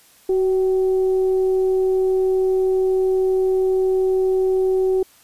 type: tone with frequency modulation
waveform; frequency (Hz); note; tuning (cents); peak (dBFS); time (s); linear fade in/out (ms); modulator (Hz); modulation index
sine; 375.7; F#4; +26; -15; 0.29-5.03; 5; 392; 0.21
effects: white hiss -52 dBFS RMS until 5.23 s + resampled to 32000 Hz